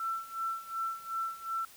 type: tone with tremolo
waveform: sine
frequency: 1340 Hz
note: E6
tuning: 28 cents sharp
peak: -30 dBFS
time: 0-1.65 s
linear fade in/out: 2 ms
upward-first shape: sine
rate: 2.7 Hz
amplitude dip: 85%
effects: white hiss -55 dBFS RMS until 1.76 s